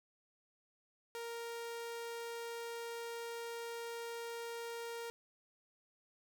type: tone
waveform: sawtooth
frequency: 466.2 Hz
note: A#4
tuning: in tune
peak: -38 dBFS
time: 1.15-5.1 s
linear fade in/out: 0 ms
effects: none